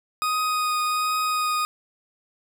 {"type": "tone with vibrato", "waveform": "40% pulse", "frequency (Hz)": 1245, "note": "D#6", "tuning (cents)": 1, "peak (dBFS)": -21, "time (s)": [0.22, 1.65], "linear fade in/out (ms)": 0, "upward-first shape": "triangle", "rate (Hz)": 1.3, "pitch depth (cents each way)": 13, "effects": []}